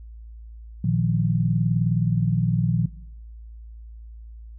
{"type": "chord", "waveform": "sine", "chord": "Bb suspended fourth", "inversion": "none", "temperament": "just", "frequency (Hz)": [116.54, 155.39, 174.81], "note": ["Bb2", "Eb3", "F3"], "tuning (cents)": [0, -2, 2], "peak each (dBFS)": -23, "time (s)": [0.84, 2.86], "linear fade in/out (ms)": 5, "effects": ["noise-tail reverb RT60 0.7 s tail -19 dB re dry", "added 56 Hz sine -38 dBFS peak until 4.58 s"]}